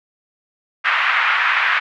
pink band-pass noise, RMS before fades -17 dBFS, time 0.84-1.8 s, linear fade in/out 20 ms, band 1200 to 2400 Hz, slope 24 dB/octave, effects none

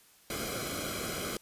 pink noise with comb filter, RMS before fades -36 dBFS, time 0.3-1.37 s, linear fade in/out 2 ms, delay 1.1 ms, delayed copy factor -0.85, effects white hiss -61 dBFS RMS until 1.41 s + resampled to 32000 Hz

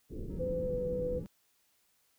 pink low-pass noise, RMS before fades -40 dBFS, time 0.09-1.27 s, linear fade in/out 50 ms, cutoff 470 Hz, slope 48 dB/octave
triangle tone with vibrato, 175.8 Hz, F3, 12 cents sharp, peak -40 dBFS, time 0.3-1.26 s, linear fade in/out 0 ms, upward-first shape square, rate 6.4 Hz, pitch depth 98 cents each way
sine tone with pitch glide, 509 to 497.4 Hz, C5 to B4, -48 to +12 cents, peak -32 dBFS, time 0.39-1.2 s, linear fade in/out 20 ms, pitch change -40 cents, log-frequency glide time 0.64-0.74 s
effects white hiss -72 dBFS RMS until 2.18 s

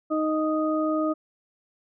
harmonic tone, 311.1 Hz, D#4, in tune, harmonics 1 / 2 / 4, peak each -24 / -27 / -30 dBFS, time 0.1-1.14 s, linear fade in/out 20 ms, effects none

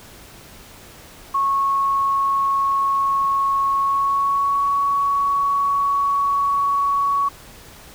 sine tone with pitch glide, 1100 to 1119.9 Hz, C#6 to C#6, -14 to +17 cents, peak -16 dBFS, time 1.34-7.29 s, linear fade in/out 10 ms, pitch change +31 cents, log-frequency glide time 3.76-4.67 s, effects pink hiss -43 dBFS RMS until 7.94 s

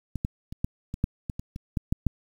clicks, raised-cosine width 5 ms, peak -18 / -14 / -24 / -13 / -20 / -10 / -18 / -21 / -23 / -13 / -11 / -10 dBFS, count 12, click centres 0.157 / 0.249 / 0.525 / 0.645 / 0.941 / 1.041 / 1.298 / 1.395 / 1.561 / 1.772 / 1.925 / 2.067 s, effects 8-bit

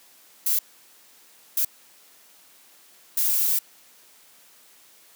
violet noise bursts at uneven times, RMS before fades -22 dBFS, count 3, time 0.46-0.59 / 1.57-1.65 / 3.17-3.59 s, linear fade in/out 5 ms, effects white hiss -54 dBFS RMS until 5.15 s + high-pass 200 Hz 12 dB/octave

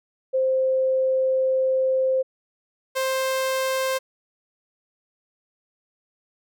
sine / sawtooth tone pair in turn, 523.3 / 525.9 Hz, C5 / C5, 0 / +9 cents, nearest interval unison, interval 9 cents, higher second, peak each -18 dBFS, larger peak neither, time 0.33-2.23 / 2.95-3.99 s, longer first, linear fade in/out 20 ms, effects none

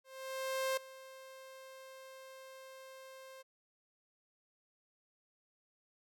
sawtooth tone with ADSR envelope, 528 Hz, C5, 16 cents sharp, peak -28 dBFS, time 0.04-3.43 s, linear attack 730 ms, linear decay 6 ms, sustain -19 dB, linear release 21 ms, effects none

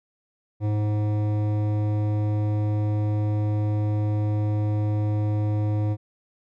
sine tone with hard clipping, 105.3 Hz, G#2, 24 cents sharp, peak -23 dBFS, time 0.6-5.97 s, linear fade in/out 50 ms, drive 13 dB, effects none

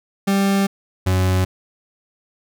40% pulse tone pair in turn, 196.8 / 92.88 Hz, G3 / F#2, +7 / +7 cents, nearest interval octave + minor second, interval 1300 cents, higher first, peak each -14 dBFS, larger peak neither, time 0.27-0.67 / 1.06-1.45 s, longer first, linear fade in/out 10 ms, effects none

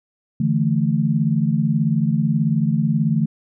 sine chord, D suspended second, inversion none, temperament just, 146.83 / 165.19 / 220.2 Hz, D3 / E3 / A3, 0 / +4 / +2 cents, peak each -20 dBFS, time 0.4-3.26 s, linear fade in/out 5 ms, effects none

